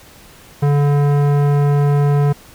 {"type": "tone with tanh clipping", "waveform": "sine", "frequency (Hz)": 144, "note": "D3", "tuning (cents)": -34, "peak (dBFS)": -13, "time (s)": [0.62, 2.33], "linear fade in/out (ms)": 10, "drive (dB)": 17, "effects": ["pink hiss -43 dBFS RMS until 2.54 s"]}